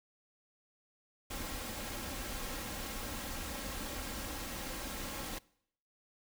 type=noise with comb filter; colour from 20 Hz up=pink; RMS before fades=-41 dBFS; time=1.3-5.39 s; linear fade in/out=10 ms; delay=3.7 ms; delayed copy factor=+0.5; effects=noise-tail reverb RT60 0.7 s tail -23 dB re dry